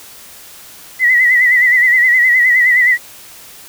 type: tone with vibrato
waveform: sine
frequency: 1975.5 Hz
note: B6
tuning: in tune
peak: -7 dBFS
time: 0.99-2.98 s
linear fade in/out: 50 ms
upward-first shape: sine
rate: 9.6 Hz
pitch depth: 69 cents each way
effects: white hiss -37 dBFS RMS until 3.68 s